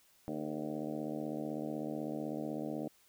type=harmonic tone with a mistuned harmonic; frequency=76 Hz; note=D#2; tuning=40 cents flat; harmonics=2 / 3 / 4 / 5 / 6 / 7 / 8 / 9 / 10; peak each=-47 / -42 / -40 / -51 / -47 / -46 / -46 / -50 / -52 dBFS; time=0.28-2.88 s; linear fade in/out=0 ms; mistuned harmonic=5; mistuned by=+77 cents; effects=white hiss -67 dBFS RMS until 3.08 s